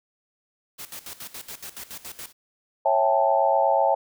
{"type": "noise with tremolo", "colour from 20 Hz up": "white", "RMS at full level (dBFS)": -37, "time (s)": [0.78, 2.33], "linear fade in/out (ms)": 20, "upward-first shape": "square", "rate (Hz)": 7.1, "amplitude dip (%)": 80}
{"type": "chord", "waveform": "sine", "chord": "A dominant seventh", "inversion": "first", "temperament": "just", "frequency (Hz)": [550, 660, 792, 880], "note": ["C#5", "E5", "G5", "A5"], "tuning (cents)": [-14, 2, 18, 0], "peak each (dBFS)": -23, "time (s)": [2.85, 3.95], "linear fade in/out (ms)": 10}
{"effects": []}